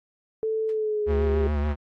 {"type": "tone with pitch glide", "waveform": "sine", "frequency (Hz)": [440, 401.2], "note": ["A4", "G4"], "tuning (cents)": [0, 40], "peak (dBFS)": -23, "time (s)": [0.43, 1.47], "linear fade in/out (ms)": 0, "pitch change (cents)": -160, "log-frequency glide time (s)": [0.68, 1.36]}
{"type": "noise with exponential decay", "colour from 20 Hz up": "blue", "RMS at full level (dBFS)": -32, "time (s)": [0.69, 0.8], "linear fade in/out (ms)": 0, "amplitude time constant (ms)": 22}
{"type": "tone with vibrato", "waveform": "square", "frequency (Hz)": 73.42, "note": "D2", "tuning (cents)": 0, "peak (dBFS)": -23, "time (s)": [1.06, 1.76], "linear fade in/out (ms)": 50, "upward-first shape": "triangle", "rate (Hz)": 7, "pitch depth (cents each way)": 54}
{"effects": ["low-pass 2000 Hz 12 dB/octave", "AAC 48 kbps"]}